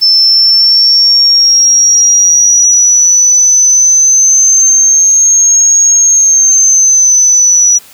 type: exponential two-way sweep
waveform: sine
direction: up then down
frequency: 5290 to 6580 to 5850 Hz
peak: -3 dBFS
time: 0.01-7.79 s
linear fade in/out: 20 ms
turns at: 5.8 s
effects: white hiss -37 dBFS RMS until 7.93 s